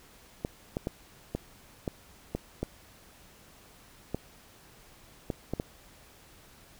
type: clicks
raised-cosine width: 2 ms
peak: -17 dBFS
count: 11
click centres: 0.449 / 0.769 / 0.871 / 1.35 / 1.878 / 2.35 / 2.63 / 4.146 / 5.302 / 5.536 / 5.599 s
effects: pink hiss -56 dBFS RMS until 6.79 s